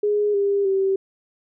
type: tone with pitch steps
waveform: sine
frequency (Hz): 415.3 / 400.7 / 386.6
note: G#4 / G4 / G4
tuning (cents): 0 / +38 / -24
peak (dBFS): -17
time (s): 0.03-0.96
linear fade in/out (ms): 5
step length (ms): 310
effects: none